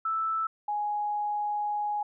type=tone pair in turn; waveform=sine; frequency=1318.5 / 832.4 Hz; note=E6 / G#5; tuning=0 / +4 cents; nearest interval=minor sixth; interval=796 cents; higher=first; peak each=-26 / -27 dBFS; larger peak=first; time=0.05-0.47 / 0.68-2.03 s; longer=second; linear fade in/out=5 ms; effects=none